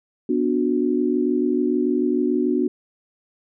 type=chord; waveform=sine; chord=B minor; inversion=none; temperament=equal with one note detuned; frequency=246.9 / 293.7 / 365.3 Hz; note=B3 / D4 / F#4; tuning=0 / 0 / -22 cents; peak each=-22 dBFS; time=0.29-2.68 s; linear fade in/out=5 ms; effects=none